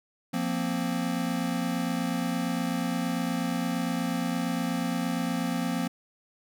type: chord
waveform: square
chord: F suspended fourth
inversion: none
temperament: equal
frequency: 174.61 / 233.1 / 261.6 Hz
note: F3 / Bb3 / C4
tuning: 0 / 0 / 0 cents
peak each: -32 dBFS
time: 0.33-5.88 s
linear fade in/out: 10 ms
effects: none